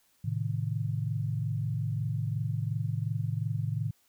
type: chord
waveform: sine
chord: A diminished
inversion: none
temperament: equal with one note detuned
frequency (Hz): 110 / 132.95 / 155.56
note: A2 / C3 / Eb3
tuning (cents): 0 / +28 / 0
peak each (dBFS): -31 / -34 / -34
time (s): 0.24-3.91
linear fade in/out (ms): 10
effects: white hiss -68 dBFS RMS until 4.08 s